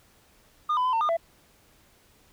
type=tone with pitch steps; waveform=sine; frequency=1216 / 1002 / 1016 / 905 / 1215 / 668 Hz; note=D#6 / B5 / B5 / A5 / D#6 / E5; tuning=-40 / +25 / +49 / +48 / -42 / +23 cents; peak=-19 dBFS; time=0.69-1.17 s; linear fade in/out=10 ms; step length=80 ms; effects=tanh soft clip ceiling -21 dBFS + pink hiss -60 dBFS RMS until 2.32 s